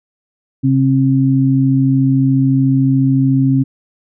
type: tone pair together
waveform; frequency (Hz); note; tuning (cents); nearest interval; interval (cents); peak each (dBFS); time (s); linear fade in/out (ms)
sine; 133.85 / 267.7; C3 / C4; +40 / +40; octave; 1200; -12; 0.63-3.64; 20
effects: none